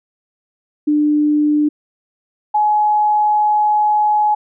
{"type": "tone pair in turn", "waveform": "sine", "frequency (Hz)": [298.3, 843.7], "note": ["D4", "G#5"], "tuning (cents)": [27, 27], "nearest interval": "octave + tritone", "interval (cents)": 1800, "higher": "second", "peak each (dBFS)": -11, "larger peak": "neither", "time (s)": [[0.87, 1.69], [2.54, 4.35]], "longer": "second", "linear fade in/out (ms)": 10, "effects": []}